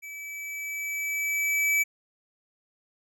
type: tone with level ramp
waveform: square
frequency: 2301 Hz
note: D7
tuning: 36 cents flat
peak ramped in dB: -39 to -21 dBFS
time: 0.02-1.84 s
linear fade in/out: 20 ms
effects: none